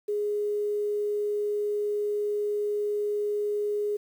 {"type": "tone with quantisation", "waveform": "sine", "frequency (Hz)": 415.3, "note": "G#4", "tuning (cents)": 0, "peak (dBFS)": -25, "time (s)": [0.08, 3.97], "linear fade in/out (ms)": 10, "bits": 9, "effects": []}